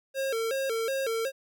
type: tone with vibrato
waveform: square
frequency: 493.9 Hz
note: B4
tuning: in tune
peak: -28 dBFS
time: 0.14-1.32 s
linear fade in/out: 50 ms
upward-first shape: square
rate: 2.7 Hz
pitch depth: 150 cents each way
effects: none